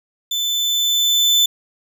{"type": "tone with level ramp", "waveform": "35% pulse", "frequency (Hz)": 3520, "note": "A7", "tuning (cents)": 0, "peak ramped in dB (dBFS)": [-17, -9], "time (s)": [0.31, 1.46], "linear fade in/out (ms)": 5, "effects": []}